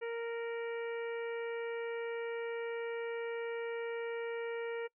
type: harmonic tone with a mistuned harmonic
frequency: 464.6 Hz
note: A#4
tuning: 6 cents flat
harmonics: 1 / 2 / 3 / 4 / 5 / 6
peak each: -36 / -49 / -50 / -49 / -50 / -58 dBFS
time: 0.01-4.88 s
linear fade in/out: 20 ms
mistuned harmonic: 6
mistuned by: +29 cents
effects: noise-tail reverb RT60 0.1 s tail -24 dB re dry